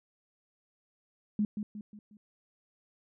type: tone with echo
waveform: sine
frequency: 209.6 Hz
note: G#3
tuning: 16 cents sharp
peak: -25 dBFS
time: 1.39-1.45 s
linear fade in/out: 2 ms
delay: 180 ms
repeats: 4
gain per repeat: -7 dB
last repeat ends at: 2.17 s
effects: none